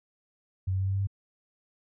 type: tone with pitch steps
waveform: sine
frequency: 94 / 94.93 / 95.86 / 96.81 / 97.77 / 98.73 Hz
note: F#2 / F#2 / G2 / G2 / G2 / G2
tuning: +28 / +45 / -38 / -21 / -4 / +13 cents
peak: -25 dBFS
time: 0.67-1.072 s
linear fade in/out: 10 ms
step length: 67 ms
effects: none